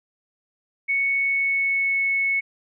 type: tone with pitch glide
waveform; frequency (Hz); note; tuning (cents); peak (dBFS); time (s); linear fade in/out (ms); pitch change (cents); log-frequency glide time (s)
sine; 2217 to 2203; C#7 to C#7; 0 to -11; -19; 0.88-2.41; 20; -11; 1.09-2.04
effects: none

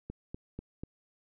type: click train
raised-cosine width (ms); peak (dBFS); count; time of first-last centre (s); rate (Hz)
3; -26; 4; 0.1-0.835; 4.08
effects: none

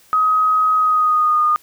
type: tone with pitch glide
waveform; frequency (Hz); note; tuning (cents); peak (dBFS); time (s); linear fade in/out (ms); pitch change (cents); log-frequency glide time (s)
sine; 1263 to 1223.5; D#6 to D#6; +26 to -29; -12; 0.13-1.56; 0; -55; 0.75-1.44
effects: white hiss -51 dBFS RMS until 1.62 s

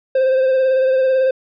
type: tone with vibrato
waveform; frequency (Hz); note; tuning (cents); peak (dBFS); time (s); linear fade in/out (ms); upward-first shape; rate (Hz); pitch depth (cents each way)
triangle; 523.3; C5; 0; -10; 0.15-1.31; 5; triangle; 18; 31
effects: resampled to 11025 Hz

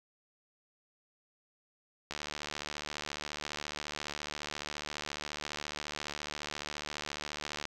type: click train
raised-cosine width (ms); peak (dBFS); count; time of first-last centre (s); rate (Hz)
0.2; -20; 414; 2.11-7.654; 74.5
effects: none

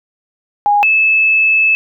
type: tone pair in turn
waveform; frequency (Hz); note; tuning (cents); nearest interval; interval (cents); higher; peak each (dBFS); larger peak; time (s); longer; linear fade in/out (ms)
sine; 822 / 2610; G#5 / E7; -18 / -18; octave + minor sixth; 2000; second; -8; neither; 0.66-0.83 / 0.83-1.75; second; 0
effects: none

